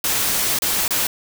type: noise with dropouts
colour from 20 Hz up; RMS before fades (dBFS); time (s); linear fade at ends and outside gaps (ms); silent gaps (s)
white; -20; 0.04-1.07; 2; 0.588-0.62 / 0.88-0.907
effects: none